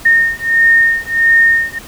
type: beating tone pair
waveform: sine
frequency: 1834 / 1835.5 Hz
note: A#6 / A#6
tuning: -29 / -27 cents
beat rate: 1.5 Hz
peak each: -11 dBFS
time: 0.05-1.79 s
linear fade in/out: 10 ms
effects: pink hiss -34 dBFS RMS until 1.87 s